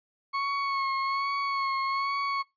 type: tone with vibrato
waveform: 35% pulse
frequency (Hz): 1100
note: C#6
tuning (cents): -14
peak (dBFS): -25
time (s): 0.33-2.43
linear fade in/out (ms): 20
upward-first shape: sine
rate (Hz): 1.2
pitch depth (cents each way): 30
effects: noise-tail reverb RT60 0.2 s tail -22 dB re dry + resampled to 11025 Hz